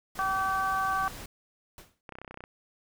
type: noise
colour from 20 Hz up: pink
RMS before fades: -43 dBFS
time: 0.15-1.26 s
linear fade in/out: 5 ms
type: harmonic tone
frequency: 384 Hz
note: G4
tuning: 36 cents flat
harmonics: 2 / 3 / 4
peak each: -31 / -28 / -33 dBFS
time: 0.19-1.08 s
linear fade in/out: 0 ms
type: noise with exponential decay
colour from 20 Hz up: pink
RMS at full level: -45 dBFS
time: 1.78-2.01 s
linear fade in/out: 1 ms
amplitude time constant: 48 ms
type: clicks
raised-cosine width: 0.5 ms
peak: -27 dBFS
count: 12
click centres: 2.092 / 2.123 / 2.154 / 2.186 / 2.216 / 2.247 / 2.278 / 2.31 / 2.343 / 2.374 / 2.406 / 2.439 s
effects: none